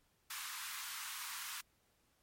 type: high-pass noise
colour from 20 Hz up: pink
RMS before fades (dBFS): -45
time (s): 0.3-1.61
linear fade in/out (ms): 5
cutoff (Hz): 990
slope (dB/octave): 48
effects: pink hiss -75 dBFS RMS until 2.22 s + MP3 64 kbps